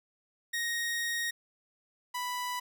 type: tone pair in turn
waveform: sawtooth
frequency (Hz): 1870 / 988.8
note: A#6 / B5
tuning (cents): +5 / +2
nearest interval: major seventh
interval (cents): 1103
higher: first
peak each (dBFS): -27 / -29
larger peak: first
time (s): 0.53-1.31 / 2.14-2.6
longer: first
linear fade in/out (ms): 10
effects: none